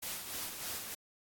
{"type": "noise with tremolo", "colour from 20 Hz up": "white", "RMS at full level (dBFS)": -39, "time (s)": [0.02, 0.95], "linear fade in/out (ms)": 10, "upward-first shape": "sine", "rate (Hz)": 3.3, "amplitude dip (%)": 50, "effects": ["AAC 64 kbps"]}